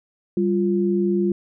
sine tone pair together, 196 / 349.2 Hz, G3 / F4, 0 / 0 cents, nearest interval minor seventh, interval 1000 cents, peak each -20 dBFS, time 0.37-1.32 s, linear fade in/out 2 ms, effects none

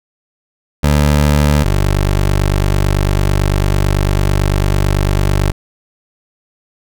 20% pulse tone pair in turn, 73.42 / 49 Hz, D2 / G1, 0 / 0 cents, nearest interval perfect fifth, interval 700 cents, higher first, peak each -4 / -6 dBFS, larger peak first, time 0.83-1.64 / 1.64-5.52 s, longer second, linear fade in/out 10 ms, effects none

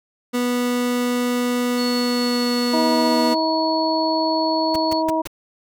30% pulse tone with pitch glide, 245.2 to 243.4 Hz, B3 to B3, -12 to -25 cents, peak -16 dBFS, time 0.33-3.35 s, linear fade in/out 20 ms, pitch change -13 cents, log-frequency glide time 1.85-2.47 s
sine tone, 4400 Hz, C#8, 14 cents flat, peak -26 dBFS, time 1.76-5.03 s, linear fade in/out 50 ms
harmonic tone, 319.5 Hz, D#4, 46 cents sharp, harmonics 1 / 2 / 3, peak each -22 / -22 / -22 dBFS, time 2.73-5.22 s, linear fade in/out 10 ms
pink noise bursts, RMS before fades -29 dBFS, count 4, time 4.74-5.274 s, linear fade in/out 5 ms, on 21 ms, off 150 ms
effects none

